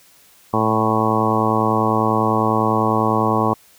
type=harmonic tone with a mistuned harmonic; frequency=110 Hz; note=A2; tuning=in tune; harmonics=1 / 2 / 3 / 4 / 5 / 6 / 7 / 8 / 9 / 10; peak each=-24 / -22 / -24 / -24 / -26 / -28 / -24 / -26 / -23 / -22 dBFS; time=0.53-3.54 s; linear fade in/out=10 ms; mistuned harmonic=1; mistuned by=+31 cents; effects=white hiss -51 dBFS RMS until 3.78 s